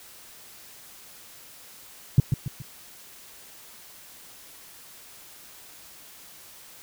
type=tone with echo; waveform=sine; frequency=134.3 Hz; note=C3; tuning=46 cents sharp; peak=-9 dBFS; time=2.18-2.2 s; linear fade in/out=2 ms; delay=140 ms; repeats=3; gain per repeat=-8 dB; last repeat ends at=2.62 s; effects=tanh soft clip ceiling -5 dBFS + white hiss -48 dBFS RMS until 6.82 s